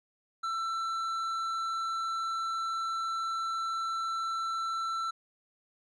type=tone with tanh clipping; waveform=sine; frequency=1337 Hz; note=E6; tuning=24 cents sharp; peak=-32 dBFS; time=0.43-5.11 s; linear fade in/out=10 ms; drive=9 dB; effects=none